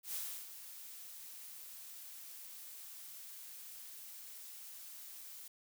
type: noise with ADSR envelope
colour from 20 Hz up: blue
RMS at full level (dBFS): -40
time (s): 0.03-5.48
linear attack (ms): 110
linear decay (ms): 320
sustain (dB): -11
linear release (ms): 4
effects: none